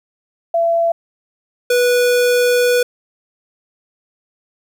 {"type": "tone pair in turn", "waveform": ["sine", "square"], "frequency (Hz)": [673, 490.1], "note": ["E5", "B4"], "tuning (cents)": [36, -13], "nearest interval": "perfect fourth", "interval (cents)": 549, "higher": "first", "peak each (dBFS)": -12, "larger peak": "neither", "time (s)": [[0.54, 0.92], [1.7, 2.83]], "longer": "second", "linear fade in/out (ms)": 5, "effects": ["9-bit"]}